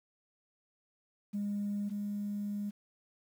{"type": "tone pair in turn", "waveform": "sine", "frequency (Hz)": [204.1, 204.9], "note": ["G#3", "G#3"], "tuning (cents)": [-30, -23], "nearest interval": "unison", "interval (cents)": 7, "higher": "second", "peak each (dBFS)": [-31, -33], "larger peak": "first", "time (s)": [[1.33, 1.9], [1.9, 2.71]], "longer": "second", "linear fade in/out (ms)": 20, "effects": ["tanh soft clip ceiling -28 dBFS", "10-bit"]}